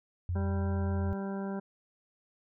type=tone with vibrato; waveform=sine; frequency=88.1 Hz; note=F2; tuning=16 cents sharp; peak=-29 dBFS; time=0.29-1.13 s; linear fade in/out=0 ms; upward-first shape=sine; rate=5.2 Hz; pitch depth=10 cents each way
type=harmonic tone; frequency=196 Hz; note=G3; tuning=in tune; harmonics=1 / 2 / 3 / 4 / 5 / 7 / 8; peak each=-34 / -40 / -44 / -46 / -48 / -51 / -52 dBFS; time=0.35-1.6 s; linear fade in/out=10 ms
effects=none